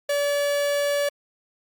45% pulse tone, 574 Hz, D5, 40 cents flat, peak -21 dBFS, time 0.09-1.09 s, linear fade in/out 5 ms, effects Opus 48 kbps

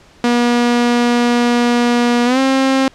sawtooth tone with pitch glide, 240.3 to 266.6 Hz, B3 to C4, -47 to +33 cents, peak -7 dBFS, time 0.24-2.88 s, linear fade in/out 2 ms, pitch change +180 cents, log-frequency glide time 2.25-2.39 s, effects pink hiss -46 dBFS RMS until 2.94 s + low-pass 6000 Hz 12 dB/octave

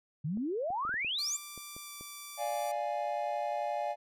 sine exponential sweep, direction up, 138.3 to 7660 Hz, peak -31 dBFS, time 0.24-1.37 s, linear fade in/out 10 ms
clicks, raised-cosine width 2 ms, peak -36 dBFS, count 9, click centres 0.373 / 0.704 / 0.851 / 0.893 / 0.941 / 1.047 / 1.577 / 1.765 / 2.01 s
5% pulse tone with pitch glide, 1174.7 to 1165.9 Hz, D6 to D6, 0 to -13 cents, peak -32 dBFS, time 1.18-2.72 s, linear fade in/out 10 ms, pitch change -13 cents, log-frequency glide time 1.85-1.9 s
triangle chord, D diminished, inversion none, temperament equal, 587.3 / 698.5 / 830.6 Hz, D5 / F5 / Ab5, 0 / 0 / 0 cents, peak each -34 dBFS, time 2.37-3.96 s, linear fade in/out 50 ms
effects none

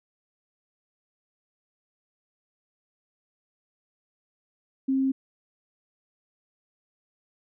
sine tone, 267 Hz, C4, 35 cents sharp, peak -21 dBFS, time 4.88-5.12 s, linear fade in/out 10 ms, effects none

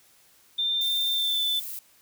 sine tone with pitch glide, 3591 to 3519 Hz, A7 to A7, +35 to 0 cents, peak -23 dBFS, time 0.58-1.6 s, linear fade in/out 10 ms, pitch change -35 cents, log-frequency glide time 1.1-1.42 s
violet noise, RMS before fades -36 dBFS, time 0.81-1.79 s, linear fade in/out 2 ms
effects white hiss -59 dBFS RMS until 2.01 s

